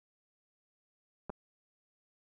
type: clicks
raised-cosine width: 1 ms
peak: -26 dBFS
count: 2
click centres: 1.296 / 1.301 s
effects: none